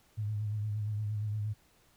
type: tone with vibrato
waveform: sine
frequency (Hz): 105.7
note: G#2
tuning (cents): +31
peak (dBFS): -31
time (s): 0.17-1.54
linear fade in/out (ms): 20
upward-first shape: sine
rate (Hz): 8.6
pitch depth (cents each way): 43
effects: pink hiss -66 dBFS RMS until 1.96 s